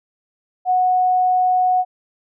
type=tone; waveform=sine; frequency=735 Hz; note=F#5; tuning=12 cents flat; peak=-13 dBFS; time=0.65-1.85 s; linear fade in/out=50 ms; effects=none